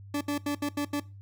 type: tone bursts at uneven times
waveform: 40% pulse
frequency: 289.3 Hz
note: D4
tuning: 26 cents flat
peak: -26 dBFS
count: 6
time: 0.14-0.21 / 0.28-0.38 / 0.46-0.55 / 0.62-0.69 / 0.77-0.85 / 0.93-1 s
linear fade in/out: 5 ms
effects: noise-tail reverb RT60 0.3 s tail -20 dB re dry + added 99 Hz sine -44 dBFS peak until 1.21 s